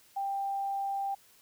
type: tone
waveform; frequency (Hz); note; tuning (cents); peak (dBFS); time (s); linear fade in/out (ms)
sine; 790; G5; +13; -30; 0.16-1.15; 10
effects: white hiss -61 dBFS RMS until 1.41 s